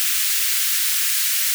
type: high-pass noise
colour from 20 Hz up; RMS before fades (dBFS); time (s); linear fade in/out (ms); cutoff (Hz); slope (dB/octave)
white; -20; 0-1.54; 0; 1600; 24
effects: none